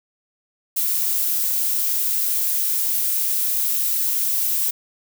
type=noise; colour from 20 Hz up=violet; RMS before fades=-21 dBFS; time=0.76-4.71 s; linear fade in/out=10 ms; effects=none